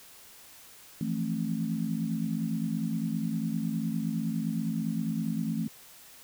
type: chord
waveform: sine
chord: F major seventh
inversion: third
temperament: equal with one note detuned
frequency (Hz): 164.81 / 174.61 / 220 / 267.7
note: E3 / F3 / A3 / C4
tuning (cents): 0 / 0 / 0 / +40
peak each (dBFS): -33 / -37 / -31 / -36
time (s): 1.01-5.68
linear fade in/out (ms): 2
effects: white hiss -52 dBFS RMS until 6.23 s